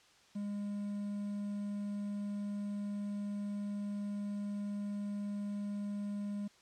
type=tone with quantisation; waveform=triangle; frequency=204.1 Hz; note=G#3; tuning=30 cents flat; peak=-34 dBFS; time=0.35-6.48 s; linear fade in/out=10 ms; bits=10; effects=white hiss -64 dBFS RMS until 6.61 s + low-pass 6000 Hz 12 dB/octave